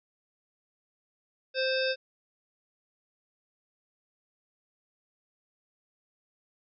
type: harmonic tone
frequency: 523.3 Hz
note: C5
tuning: in tune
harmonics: 1 / 3 / 5 / 7 / 9 / 10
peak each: -28 / -33 / -35 / -36 / -38 / -38 dBFS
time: 1.54-1.96 s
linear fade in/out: 50 ms
effects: none